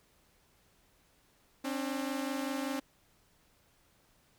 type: tone pair together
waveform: sawtooth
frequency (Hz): 267.3 / 292.5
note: C4 / D4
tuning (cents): +37 / -7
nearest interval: major second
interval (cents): 156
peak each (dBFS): -31 / -34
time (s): 1.64-2.8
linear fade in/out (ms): 10
effects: pink hiss -68 dBFS RMS until 4.38 s